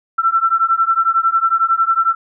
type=beating tone pair; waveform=sine; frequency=1337 / 1348 Hz; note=E6 / E6; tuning=+24 / +38 cents; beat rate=11 Hz; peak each=-15 dBFS; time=0.18-2.15 s; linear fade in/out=10 ms; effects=none